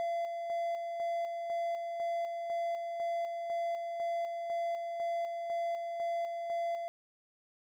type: tone with tremolo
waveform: triangle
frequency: 681 Hz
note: F5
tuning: 44 cents flat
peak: -29 dBFS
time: 0-6.88 s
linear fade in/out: 0 ms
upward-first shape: square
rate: 2 Hz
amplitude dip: 40%
effects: none